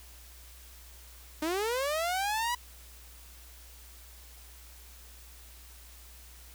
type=linear sweep; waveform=sawtooth; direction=up; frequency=298.2 to 987.8 Hz; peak=-25 dBFS; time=1.42-2.55 s; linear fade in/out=5 ms; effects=added 60 Hz sine -51 dBFS peak until 6.54 s + white hiss -54 dBFS RMS until 6.54 s